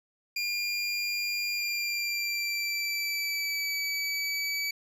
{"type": "tone with pitch glide", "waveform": "25% pulse", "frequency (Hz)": [2400, 2290], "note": ["D7", "D7"], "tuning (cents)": [37, -44], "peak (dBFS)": -25, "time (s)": [0.36, 4.71], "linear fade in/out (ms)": 5, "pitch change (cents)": -81, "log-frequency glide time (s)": [1.56, 3.76], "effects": ["resampled to 32000 Hz"]}